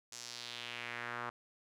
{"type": "tone with band-pass filter sweep", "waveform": "sawtooth", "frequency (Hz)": 120, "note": "B2", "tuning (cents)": -49, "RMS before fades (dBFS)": -44, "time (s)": [0.12, 1.3], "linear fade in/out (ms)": 5, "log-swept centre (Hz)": [6600, 1200], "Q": 2.2, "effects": []}